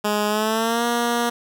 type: tone with pitch glide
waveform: 10% pulse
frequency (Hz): 209.1 to 237.4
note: G#3 to A#3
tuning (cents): +12 to +32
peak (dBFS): -11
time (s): 0.04-1.3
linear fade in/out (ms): 10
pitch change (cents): +220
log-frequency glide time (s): 0.28-0.85
effects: none